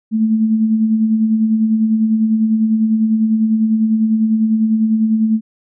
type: tone with tremolo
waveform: sine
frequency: 220 Hz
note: A3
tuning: in tune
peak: -9 dBFS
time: 0.11-5.41 s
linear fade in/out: 50 ms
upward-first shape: sine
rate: 10 Hz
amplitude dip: 45%
effects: none